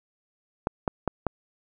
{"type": "clicks", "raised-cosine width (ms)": 1, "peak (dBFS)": -10, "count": 4, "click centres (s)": [0.671, 0.878, 1.077, 1.267], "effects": []}